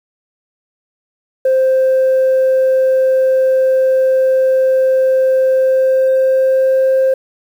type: tone with pitch glide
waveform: sine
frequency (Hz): 523.3 to 527.5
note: C5 to C5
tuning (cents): 0 to +14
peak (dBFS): -7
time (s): 1.45-7.14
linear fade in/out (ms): 5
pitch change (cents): +14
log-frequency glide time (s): 5.55-6.95
effects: tanh soft clip ceiling -7 dBFS + 7-bit